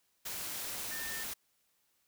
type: tone in noise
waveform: sine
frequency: 1800 Hz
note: A6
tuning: 39 cents sharp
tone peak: -42 dBFS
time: 0.91-1.24 s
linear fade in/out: 10 ms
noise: white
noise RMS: -40 dBFS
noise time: 0.25-1.34 s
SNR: -5 dB
effects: white hiss -75 dBFS RMS until 2.07 s